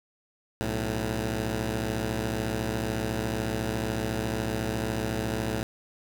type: tone pair together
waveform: 10% pulse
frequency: 61.99 / 110 Hz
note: B1 / A2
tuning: +7 / 0 cents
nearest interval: minor seventh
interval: 993 cents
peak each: -24 / -21 dBFS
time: 0.61-5.63 s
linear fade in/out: 0 ms
effects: none